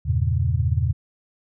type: chord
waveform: sine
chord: E diminished seventh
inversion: none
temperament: equal with one note detuned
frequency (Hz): 82.41 / 98.74 / 116.54 / 138.59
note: E2 / G2 / Bb2 / Db3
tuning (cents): 0 / +13 / 0 / 0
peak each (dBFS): -22 / -25 / -23 / -26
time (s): 0.05-0.93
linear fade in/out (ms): 20
effects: none